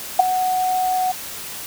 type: tone with ADSR envelope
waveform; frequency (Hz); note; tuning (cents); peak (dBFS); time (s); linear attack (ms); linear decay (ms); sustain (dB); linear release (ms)
sine; 740; F#5; 0; -4; 0.19-1.12; 7; 11; -13; 9
effects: white hiss -32 dBFS RMS until 1.66 s